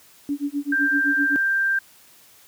sine tone with tremolo, 286.3 Hz, D4, 44 cents flat, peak -20 dBFS, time 0.29-1.36 s, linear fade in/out 0 ms, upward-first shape sine, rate 7.8 Hz, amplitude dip 100%
sine tone, 1580 Hz, G6, 13 cents sharp, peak -18 dBFS, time 0.72-1.79 s, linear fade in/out 5 ms
effects white hiss -52 dBFS RMS until 2.47 s + high-pass 60 Hz 12 dB/octave

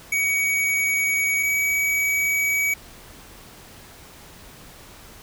square tone pair in turn, 2255 / 2269 Hz, C#7 / C#7, +29 / +40 cents, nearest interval unison, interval 11 cents, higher second, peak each -20 dBFS, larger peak neither, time 0.12-1.43 / 1.43-2.74 s, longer neither, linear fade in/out 5 ms, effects pink hiss -45 dBFS RMS until 5.22 s

